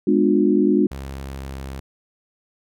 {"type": "chord", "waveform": "sine", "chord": "G# diminished seventh", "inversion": "none", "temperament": "just", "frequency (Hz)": [207.7, 249.2, 299, 358.8], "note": ["G#3", "B3", "D4", "F4"], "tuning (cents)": [0, 16, 31, 47], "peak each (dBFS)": [-19, -22, -18, -19], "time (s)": [0.07, 0.87], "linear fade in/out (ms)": 5}
{"type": "tone with pitch glide", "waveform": "sawtooth", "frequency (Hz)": [67.7, 67.19], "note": ["C#2", "C2"], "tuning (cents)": [-40, 47], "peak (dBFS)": -26, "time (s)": [0.91, 1.8], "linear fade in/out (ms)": 5, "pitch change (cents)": -13, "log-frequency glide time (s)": [1.24, 1.56]}
{"effects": []}